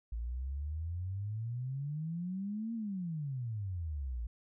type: exponential two-way sweep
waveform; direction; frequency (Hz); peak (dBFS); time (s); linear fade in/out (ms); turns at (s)
sine; up then down; 55 to 233.1 to 55; -35; 0.12-4.27; 5; 2.74
effects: none